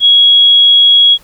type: tone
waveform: sine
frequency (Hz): 3322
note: G#7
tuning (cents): 0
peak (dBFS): -3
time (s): 0-1.18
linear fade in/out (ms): 50
effects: pink hiss -44 dBFS RMS until 1.23 s